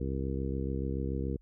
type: harmonic tone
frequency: 67 Hz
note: C2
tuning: 42 cents sharp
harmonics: 1 / 2 / 3 / 4 / 5 / 6 / 7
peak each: -34 / -37 / -39 / -40 / -41 / -42 / -42 dBFS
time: 0-1.37 s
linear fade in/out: 10 ms
effects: added 43 Hz sine -57 dBFS peak until 1.41 s